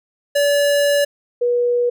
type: tone pair in turn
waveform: square / sine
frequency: 574 / 484.4 Hz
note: D5 / B4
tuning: -40 / -34 cents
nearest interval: minor third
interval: 294 cents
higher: first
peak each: -14 dBFS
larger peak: neither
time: 0.35-1.05 / 1.41-1.9 s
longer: first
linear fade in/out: 10 ms
effects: none